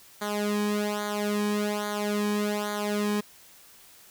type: tone with flanger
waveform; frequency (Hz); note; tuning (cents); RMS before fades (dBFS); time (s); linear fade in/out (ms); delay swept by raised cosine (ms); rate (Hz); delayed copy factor
sawtooth; 207.7; G#3; 0; -28; 0.21-3.21; 10; 0.37 to 1.47; 1.2; -0.85
effects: white hiss -53 dBFS RMS until 4.1 s